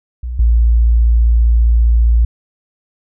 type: tone pair in turn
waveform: sine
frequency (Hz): 60.6 / 57.53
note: B1 / A#1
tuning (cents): -32 / -22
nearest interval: minor second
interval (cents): 90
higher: first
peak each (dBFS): -19 / -7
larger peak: second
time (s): 0.23-0.39 / 0.39-2.25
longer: second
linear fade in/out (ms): 5
effects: none